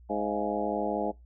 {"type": "harmonic tone with a mistuned harmonic", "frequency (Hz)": 104.6, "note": "G#2", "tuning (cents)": 13, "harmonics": [2, 3, 4, 5, 6, 7, 8], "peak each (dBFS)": [-35, -35, -35, -35, -35, -35, -35], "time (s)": [0.09, 1.12], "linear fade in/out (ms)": 20, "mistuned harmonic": 7, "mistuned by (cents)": -77, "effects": ["noise-tail reverb RT60 0.2 s tail -22 dB re dry", "added 60 Hz sine -50 dBFS peak until 1.25 s"]}